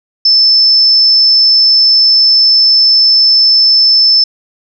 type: tone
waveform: sine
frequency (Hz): 5274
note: E8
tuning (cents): 0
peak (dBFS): -4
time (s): 0.25-4.24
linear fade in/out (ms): 5
effects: none